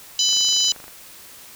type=harmonic tone; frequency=998 Hz; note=B5; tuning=18 cents sharp; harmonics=3 / 4 / 5 / 6 / 7; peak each=-21 / -22 / -23 / -24 / -24 dBFS; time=0.19-0.72 s; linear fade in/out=2 ms
type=click train; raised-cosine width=0.5 ms; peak=-26 dBFS; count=16; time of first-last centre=0.29-0.881 s; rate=25.4 Hz
effects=white hiss -43 dBFS RMS until 1.55 s